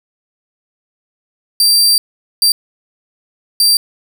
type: tone bursts at uneven times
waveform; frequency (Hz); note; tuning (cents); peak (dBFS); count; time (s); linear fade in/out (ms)
sawtooth; 4699; D8; 0; -5; 3; 1.6-1.98 / 2.42-2.52 / 3.6-3.77; 2
effects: none